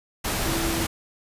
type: tone in noise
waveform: sine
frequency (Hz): 331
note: E4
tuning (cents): +7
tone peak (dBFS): -28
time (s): 0.45-0.85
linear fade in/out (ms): 10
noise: pink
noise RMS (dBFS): -26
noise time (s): 0.24-0.87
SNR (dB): -5
effects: resampled to 32000 Hz